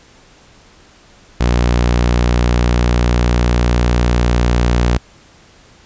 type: tone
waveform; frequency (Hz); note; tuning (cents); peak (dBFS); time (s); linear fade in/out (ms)
sawtooth; 59.9; A#1; +48; -7; 1.4-4.98; 10
effects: pink hiss -46 dBFS RMS until 5.85 s + resampled to 16000 Hz